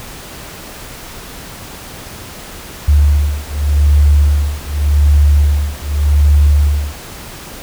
sine beating tone pair, 72.6 / 73.46 Hz, D2 / D2, -19 / +1 cents, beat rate 0.86 Hz, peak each -11 dBFS, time 2.88-6.96 s, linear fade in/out 5 ms, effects pink hiss -31 dBFS RMS until 7.62 s

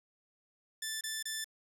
10% pulse tone bursts, 1760 Hz, A6, in tune, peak -27 dBFS, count 3, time 0.82-1.444 s, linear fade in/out 5 ms, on 190 ms, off 27 ms, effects none

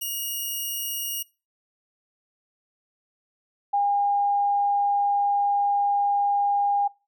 5% pulse / sine tone pair in turn, 2873 / 809.5 Hz, F7 / G#5, +48 / -45 cents, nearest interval octave + minor seventh, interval 2193 cents, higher first, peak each -19 dBFS, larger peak neither, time 0.01-1.23 / 3.73-6.88 s, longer second, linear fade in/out 10 ms, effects noise-tail reverb RT60 0.3 s tail -24 dB re dry

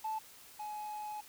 triangle tone pair in turn, 874 / 844.2 Hz, A5 / G#5, -12 / +28 cents, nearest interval minor second, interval 60 cents, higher first, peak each -31 / -37 dBFS, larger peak first, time 0.04-0.19 / 0.59-1.21 s, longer second, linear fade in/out 10 ms, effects tanh soft clip ceiling -31 dBFS + white hiss -56 dBFS RMS until 1.28 s

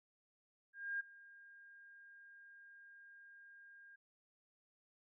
sine tone with ADSR envelope, 1612 Hz, G6, 48 cents sharp, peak -36 dBFS, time 0.73-3.96 s, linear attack 270 ms, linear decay 13 ms, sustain -21 dB, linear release 8 ms, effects none

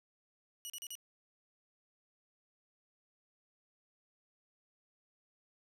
15% pulse tone bursts, 2918 Hz, F#7, 25 cents flat, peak -35 dBFS, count 4, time 0.65-0.953 s, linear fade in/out 0 ms, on 48 ms, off 37 ms, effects none

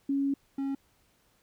sine / triangle tone pair in turn, 277.2 / 273.9 Hz, C#4 / C#4, 0 / -21 cents, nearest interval unison, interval 21 cents, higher first, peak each -25 / -27 dBFS, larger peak first, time 0.09-0.34 / 0.58-0.75 s, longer first, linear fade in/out 5 ms, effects pink hiss -68 dBFS RMS until 1.42 s

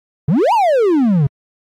triangle exponential two-way sweep, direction up then down, 130.8 to 987.8 to 130.8 Hz, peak -8 dBFS, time 0.28-1.27 s, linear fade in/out 5 ms, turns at 0.53 s, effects AAC 64 kbps

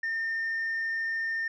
sine tone, 1813 Hz, A#6, 49 cents flat, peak -26 dBFS, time 0.03-1.48 s, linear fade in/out 5 ms, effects tanh soft clip ceiling -26 dBFS

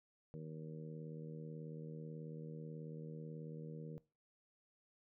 harmonic tone, 78.3 Hz, D#2, 11 cents sharp, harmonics 2 / 3 / 4 / 5 / 6 / 7, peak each -47 / -55 / -58 / -60 / -53 / -63 dBFS, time 0.34-3.98 s, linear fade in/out 0 ms, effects noise-tail reverb RT60 0.3 s tail -20 dB re dry

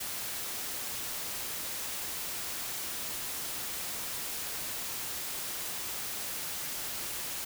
white noise, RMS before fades -37 dBFS, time 0-7.45 s, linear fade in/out 10 ms, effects none

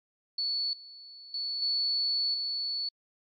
sine tone with level steps, 4435 Hz, C#8, in tune, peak -28 / -46 / -31 / -26 / -30 dBFS, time 0.38-2.89 s, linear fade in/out 5 ms, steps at 0.73 / 1.34 / 1.62 / 2.34 s, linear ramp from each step 2 ms, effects AAC 48 kbps

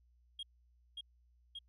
sine tone with echo, 3259 Hz, G#7, 33 cents flat, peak -38 dBFS, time 0.39-0.43 s, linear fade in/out 5 ms, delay 580 ms, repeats 2, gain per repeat -2 dB, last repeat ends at 1.59 s, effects tanh soft clip ceiling -40 dBFS + added 60 Hz sine -66 dBFS peak until 1.68 s

